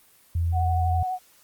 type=tone; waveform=sine; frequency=84.4 Hz; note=E2; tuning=41 cents sharp; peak=-21 dBFS; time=0.35-1.03 s; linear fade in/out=5 ms
type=tone with vibrato; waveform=sine; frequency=740 Hz; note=F#5; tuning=in tune; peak=-25 dBFS; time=0.52-1.19 s; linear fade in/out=50 ms; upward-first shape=triangle; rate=12 Hz; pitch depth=26 cents each way
effects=white hiss -57 dBFS RMS until 1.43 s + Opus 24 kbps